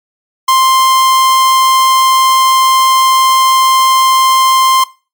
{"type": "tone", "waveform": "45% pulse", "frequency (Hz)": 1049, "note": "C6", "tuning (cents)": 4, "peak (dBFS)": -6, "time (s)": [0.48, 4.84], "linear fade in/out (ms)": 5, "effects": ["noise-tail reverb RT60 0.3 s tail -18 dB re dry", "MP3 96 kbps"]}